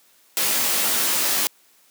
white noise with comb filter, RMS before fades -21 dBFS, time 0.37-1.47 s, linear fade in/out 0 ms, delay 17 ms, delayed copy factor +0.6, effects white hiss -57 dBFS RMS until 1.9 s + high-pass 200 Hz 12 dB/octave

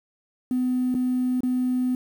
triangle tone with dropouts, 252 Hz, B3, 35 cents sharp, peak -17 dBFS, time 0.51-1.95 s, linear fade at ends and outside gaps 2 ms, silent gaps 0.943-0.949 / 1.406-1.433 s, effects tanh soft clip ceiling -18 dBFS + 8-bit

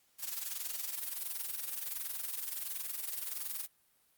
blue noise with amplitude modulation, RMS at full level -36 dBFS, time 0.18-3.68 s, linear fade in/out 50 ms, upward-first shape sine, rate 21.4 Hz, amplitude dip 70%, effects white hiss -71 dBFS RMS until 4.17 s + Opus 48 kbps

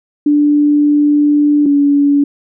sine tone pair in turn, 293.7 / 285.3 Hz, D4 / C#4, 0 / +50 cents, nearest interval minor second, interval 50 cents, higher first, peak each -7 dBFS, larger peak neither, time 0.26-1.66 / 1.66-2.24 s, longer first, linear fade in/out 5 ms, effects none

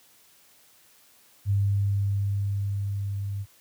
sine tone with level ramp, 99.9 Hz, G2, 33 cents sharp, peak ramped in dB -19 to -28 dBFS, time 1.45-3.46 s, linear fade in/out 50 ms, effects white hiss -58 dBFS RMS until 3.6 s + high-pass 60 Hz 12 dB/octave

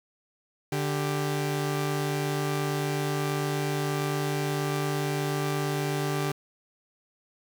sawtooth tone pair together, 146.83 / 392 Hz, D3 / G4, 0 / 0 cents, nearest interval octave + perfect fourth, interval 1700 cents, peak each -24 / -27 dBFS, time 0.72-6.32 s, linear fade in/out 5 ms, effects 8-bit

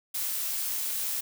blue noise, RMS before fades -31 dBFS, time 0.14-1.21 s, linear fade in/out 10 ms, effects none

